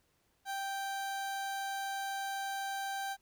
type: tone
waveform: 30% pulse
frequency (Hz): 784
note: G5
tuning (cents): 0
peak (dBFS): -33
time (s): 0.45-3.17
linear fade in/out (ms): 50
effects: pink hiss -74 dBFS RMS until 3.21 s